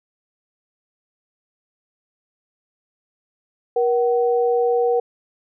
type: tone pair together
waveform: sine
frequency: 476.3 / 756 Hz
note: A#4 / F#5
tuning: +37 / +37 cents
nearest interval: minor sixth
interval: 800 cents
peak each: -16 / -23 dBFS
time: 3.76-5 s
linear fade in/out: 5 ms
effects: none